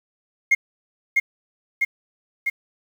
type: tone with echo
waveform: sine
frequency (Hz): 2139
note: C7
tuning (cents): +38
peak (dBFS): -9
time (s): 0.51-0.55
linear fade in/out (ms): 10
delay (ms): 650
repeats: 3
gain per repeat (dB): -3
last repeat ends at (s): 2.5
effects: tanh soft clip ceiling -11 dBFS + 7-bit

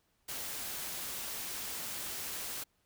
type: noise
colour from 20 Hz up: white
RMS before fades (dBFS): -40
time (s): 0.28-2.64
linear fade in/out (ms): 10
effects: pink hiss -75 dBFS RMS until 2.85 s

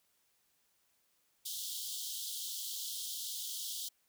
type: high-pass noise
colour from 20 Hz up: pink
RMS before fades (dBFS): -41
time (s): 1.45-3.89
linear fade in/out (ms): 10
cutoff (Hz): 3100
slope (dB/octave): 96
effects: white hiss -75 dBFS RMS until 4.08 s

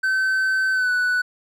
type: tone with pitch glide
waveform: triangle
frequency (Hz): 1535 to 1484.4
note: G6 to F#6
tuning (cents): -37 to +5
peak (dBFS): -16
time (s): 0.03-1.22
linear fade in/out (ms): 10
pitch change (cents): -58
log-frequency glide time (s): 0.72-0.91
effects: none

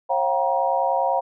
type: tone cluster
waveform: sine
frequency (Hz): 541 / 701 / 771 / 947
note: C#5 / F5 / G5 / A#5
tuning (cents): -42 / +6 / -29 / +27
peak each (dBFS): -24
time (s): 0.09-1.21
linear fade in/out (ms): 20
effects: none

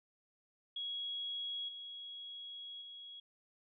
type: tone with level steps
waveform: sine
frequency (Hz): 3322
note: G#7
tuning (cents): 0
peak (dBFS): -38 / -45 / -48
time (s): 0.76-3.2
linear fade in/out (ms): 5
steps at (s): 1.68 / 2.81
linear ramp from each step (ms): 10
effects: none

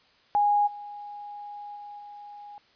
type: tone with level steps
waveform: sine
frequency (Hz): 824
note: G#5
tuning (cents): -14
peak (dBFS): -19 / -37 / -39 / -41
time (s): 0.35-2.58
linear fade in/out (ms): 0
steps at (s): 0.66 / 1.75 / 1.98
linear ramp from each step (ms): 20
effects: white hiss -61 dBFS RMS until 2.75 s + resampled to 11025 Hz

